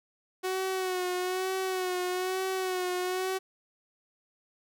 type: tone with vibrato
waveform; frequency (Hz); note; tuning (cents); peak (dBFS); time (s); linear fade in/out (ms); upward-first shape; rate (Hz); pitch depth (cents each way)
sawtooth; 370; F#4; 0; -25; 0.43-3.39; 20; sine; 1.1; 41
effects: none